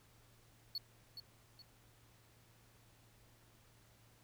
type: tone with echo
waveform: triangle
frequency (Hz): 4400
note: C#8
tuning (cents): -14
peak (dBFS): -37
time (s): 0.75-0.78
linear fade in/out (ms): 2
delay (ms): 420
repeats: 2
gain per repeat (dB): -8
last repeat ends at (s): 1.62
effects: added 114 Hz sine -68 dBFS peak until 4.23 s + pink hiss -68 dBFS RMS until 4.23 s